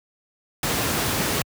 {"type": "noise", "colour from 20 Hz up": "pink", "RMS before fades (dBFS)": -23, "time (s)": [0.63, 1.42], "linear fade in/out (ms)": 2, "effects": ["high-pass 80 Hz 12 dB/octave"]}